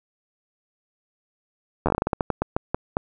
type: slowing click train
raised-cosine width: 1 ms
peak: -7 dBFS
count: 16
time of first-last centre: 1.86-2.969 s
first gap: 11 ms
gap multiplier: 1.24
effects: none